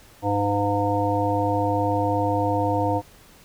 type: harmonic tone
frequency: 101.6 Hz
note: G#2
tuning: 38 cents flat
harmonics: 1 / 3 / 5 / 7 / 9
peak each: -26 / -26 / -26 / -26 / -26 dBFS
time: 0.22-3.02 s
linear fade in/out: 50 ms
effects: pink hiss -51 dBFS RMS until 3.44 s